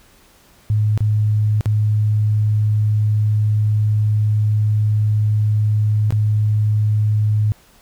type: tone with dropouts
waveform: sine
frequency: 106.3 Hz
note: G#2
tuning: 41 cents sharp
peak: -13 dBFS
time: 0.7-7.52 s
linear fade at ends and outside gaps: 0 ms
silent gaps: 0.976-1.006 / 1.609-1.658 / 6.106-6.124 s
effects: pink hiss -51 dBFS RMS until 7.81 s